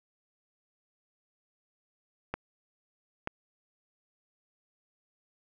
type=clicks; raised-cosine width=0.5 ms; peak=-17 dBFS; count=2; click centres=2.34 / 3.274 s; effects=none

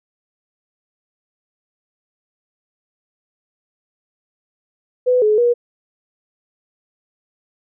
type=tone with pitch steps; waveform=sine; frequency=500 / 425.8 / 480 Hz; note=B4 / G#4 / B4; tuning=+21 / +43 / -49 cents; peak=-11 dBFS; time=5.06-5.54 s; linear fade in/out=20 ms; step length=160 ms; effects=none

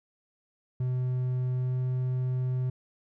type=tone with pitch glide; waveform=triangle; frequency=126.7 to 127.51 Hz; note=B2 to C3; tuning=+45 to -44 cents; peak=-24 dBFS; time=0.8-2.7 s; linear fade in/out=5 ms; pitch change=+11 cents; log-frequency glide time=1.54-1.79 s; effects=none

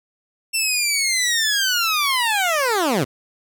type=linear sweep; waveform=15% pulse; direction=down; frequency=2700 to 111.2 Hz; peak=-11 dBFS; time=0.53-3.05 s; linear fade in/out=20 ms; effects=none

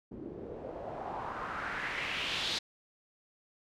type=noise with low-pass filter sweep; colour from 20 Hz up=white; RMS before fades=-38 dBFS; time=0.11-2.59 s; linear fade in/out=10 ms; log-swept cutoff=290 to 4200 Hz; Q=2.9; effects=none

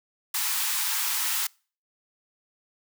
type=high-pass noise; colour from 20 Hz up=white; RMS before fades=-27 dBFS; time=0.34-1.47 s; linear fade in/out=5 ms; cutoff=810 Hz; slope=96 dB/octave; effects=noise-tail reverb RT60 0.4 s tail -26 dB re dry

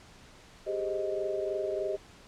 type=chord; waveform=sine; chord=Ab major seventh; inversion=third; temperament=equal; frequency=392 / 415.3 / 523.3 / 622.3 Hz; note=G4 / Ab4 / C5 / Eb5; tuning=0 / 0 / 0 / 0 cents; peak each=-33 / -38 / -39 / -33 dBFS; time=0.66-1.97 s; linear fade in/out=20 ms; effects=pink hiss -54 dBFS RMS until 2.27 s + low-pass 7000 Hz 12 dB/octave

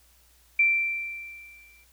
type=tone with exponential decay; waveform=sine; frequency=2349 Hz; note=D7; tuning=in tune; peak=-16 dBFS; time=0.59-1.84 s; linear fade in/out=5 ms; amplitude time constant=270 ms; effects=added 60 Hz sine -61 dBFS peak until 1.92 s + white hiss -61 dBFS RMS until 1.92 s

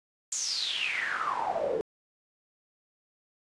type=noise with band-pass filter sweep; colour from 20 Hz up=pink; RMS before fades=-31 dBFS; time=0.32-1.81 s; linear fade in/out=0 ms; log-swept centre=7200 to 420 Hz; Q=8.9; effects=resampled to 22050 Hz

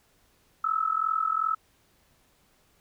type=tone with amplitude modulation; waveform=sine; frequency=1300 Hz; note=E6; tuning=24 cents flat; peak=-20 dBFS; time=0.64-1.55 s; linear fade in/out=5 ms; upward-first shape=sine; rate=42.6 Hz; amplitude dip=85%; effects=pink hiss -65 dBFS RMS until 2.8 s

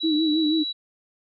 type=tone; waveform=sine; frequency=3915 Hz; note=B7; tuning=16 cents flat; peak=-26 dBFS; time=0-0.73 s; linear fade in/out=20 ms
type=tone with vibrato; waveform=sine; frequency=311.1 Hz; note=D#4; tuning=in tune; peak=-19 dBFS; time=0.03-0.64 s; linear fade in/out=20 ms; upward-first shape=sine; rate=6.2 Hz; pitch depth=75 cents each way
effects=none

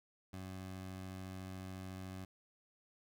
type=tone; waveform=20% pulse; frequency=93.9 Hz; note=F#2; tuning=26 cents sharp; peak=-40 dBFS; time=0.33-2.25 s; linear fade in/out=5 ms; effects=none

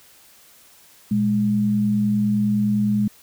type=tone pair together; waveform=sine; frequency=117.89 / 207.7 Hz; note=A#2 / G#3; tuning=+20 / 0 cents; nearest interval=minor seventh; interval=980 cents; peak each=-26 / -17 dBFS; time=1.11-3.08 s; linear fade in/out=5 ms; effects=white hiss -51 dBFS RMS until 3.22 s

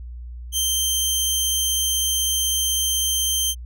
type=tone; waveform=15% pulse; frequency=3136 Hz; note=G7; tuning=in tune; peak=-12 dBFS; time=0.52-3.55 s; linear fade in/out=50 ms; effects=added 60 Hz sine -32 dBFS peak until 3.65 s

